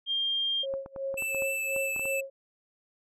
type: tone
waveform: sine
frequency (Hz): 3200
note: G7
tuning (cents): +35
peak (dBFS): -26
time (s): 0.06-0.66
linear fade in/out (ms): 50
type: tone with tremolo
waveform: sine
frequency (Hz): 543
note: C#5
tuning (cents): -36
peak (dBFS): -29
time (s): 0.63-2.3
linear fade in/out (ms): 5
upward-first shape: sine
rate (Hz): 2.8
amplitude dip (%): 95
type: clicks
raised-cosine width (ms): 1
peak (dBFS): -28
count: 11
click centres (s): 0.739 / 0.861 / 0.962 / 1.142 / 1.223 / 1.347 / 1.422 / 1.763 / 1.963 / 1.995 / 2.055
type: tone with vibrato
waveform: square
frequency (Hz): 2637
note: E7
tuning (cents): 0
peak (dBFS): -30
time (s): 1.17-2.21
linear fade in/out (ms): 10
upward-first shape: sine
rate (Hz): 3.6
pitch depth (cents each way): 10
effects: none